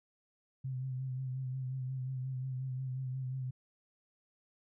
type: tone with vibrato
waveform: sine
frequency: 130 Hz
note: C3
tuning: 11 cents flat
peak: -35 dBFS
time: 0.64-3.51 s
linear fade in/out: 10 ms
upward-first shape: sine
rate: 5.6 Hz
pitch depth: 38 cents each way
effects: none